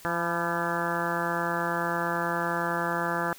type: harmonic tone with a mistuned harmonic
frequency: 170.9 Hz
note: F3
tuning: 37 cents flat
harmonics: 1 / 2 / 3 / 4 / 5 / 6 / 7 / 8 / 9 / 10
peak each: -35 / -35 / -35 / -35 / -35 / -35 / -35 / -35 / -35 / -35 dBFS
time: 0.05-3.33 s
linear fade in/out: 0 ms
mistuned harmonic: 6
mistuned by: -51 cents
effects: white hiss -50 dBFS RMS until 3.38 s